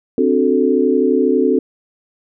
sine chord, D dominant seventh, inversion third, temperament equal, 261.6 / 293.7 / 370 / 440 Hz, C4 / D4 / F#4 / A4, 0 / 0 / 0 / 0 cents, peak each -16 / -19 / -17 / -16 dBFS, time 0.18-1.59 s, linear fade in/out 2 ms, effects none

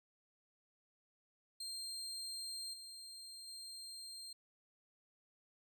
30% pulse tone with level steps, 4186 Hz, C8, in tune, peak -40 / -47 / -45 dBFS, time 1.6-4.33 s, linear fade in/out 5 ms, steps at 2.73 / 3.47 s, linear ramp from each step 10 ms, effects none

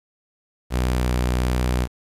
sawtooth tone with vibrato, 61.9 Hz, B1, 5 cents sharp, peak -15 dBFS, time 0.7-1.88 s, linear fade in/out 50 ms, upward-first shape sine, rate 1.4 Hz, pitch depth 9 cents each way, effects resampled to 32000 Hz + 8-bit

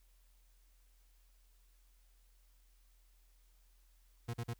40% pulse tone bursts, 117.8 Hz, A#2, 19 cents sharp, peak -36 dBFS, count 3, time 4.28-4.537 s, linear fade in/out 10 ms, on 57 ms, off 43 ms, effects added 42 Hz sine -64 dBFS peak until 4.59 s + white hiss -75 dBFS RMS until 4.59 s

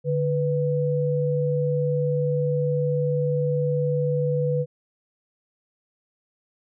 sine tone pair together, 146.83 / 493.9 Hz, D3 / B4, 0 / 0 cents, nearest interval octave + major sixth, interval 2100 cents, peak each -23 dBFS, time 0.04-4.66 s, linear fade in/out 50 ms, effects none

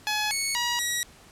10% pulse tone with pitch steps, 847 / 2211 / 959 / 1915 Hz, G#5 / C#7 / A#5 / A#6, +34 / -5 / +49 / +46 cents, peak -16 dBFS, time 0.07-1.03 s, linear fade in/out 0 ms, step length 240 ms, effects pink hiss -52 dBFS RMS until 1.31 s + low-pass 11000 Hz 12 dB/octave

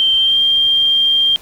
sine tone with pitch glide, 3136 to 3187 Hz, G7 to G7, 0 to +28 cents, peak -10 dBFS, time 0-1.36 s, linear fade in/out 0 ms, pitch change +28 cents, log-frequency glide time 0.17-0.39 s, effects pink hiss -41 dBFS RMS until 1.41 s

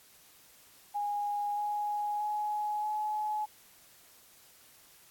sine tone with pitch steps, 823 / 831.6 / 840.3 / 849.1 Hz, G#5 / G#5 / G#5 / G#5, -16 / +2 / +20 / +38 cents, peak -30 dBFS, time 0.94-3.46 s, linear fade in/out 20 ms, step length 630 ms, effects white hiss -59 dBFS RMS until 5.1 s + AAC 64 kbps

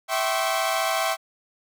sawtooth tone cluster, 656 / 771 / 1036 / 1090 / 1170 Hz, E5 / G5 / C6 / C#6 / D6, -9 / -29 / -17 / -29 / -7 cents, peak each -22 / -23 / -30 / -26 / -31 dBFS, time 0.08-1.17 s, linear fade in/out 50 ms, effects none

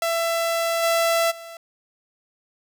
sawtooth tone with level steps, 668 Hz, E5, 23 cents sharp, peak -17 / -14 / -33 dBFS, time 0.02-1.57 s, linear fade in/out 2 ms, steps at 0.82 / 1.3 s, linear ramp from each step 20 ms, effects none

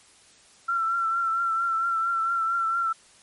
sine tone with vibrato, 1353 Hz, E6, 45 cents sharp, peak -22 dBFS, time 0.68-2.93 s, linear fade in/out 10 ms, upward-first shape triangle, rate 4.4 Hz, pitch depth 43 cents each way, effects white hiss -55 dBFS RMS until 3.22 s + MP3 48 kbps

